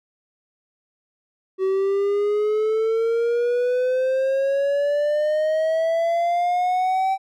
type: exponential sweep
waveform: triangle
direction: up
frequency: 377.9 to 775 Hz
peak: -16 dBFS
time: 1.58-7.18 s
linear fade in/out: 50 ms
effects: none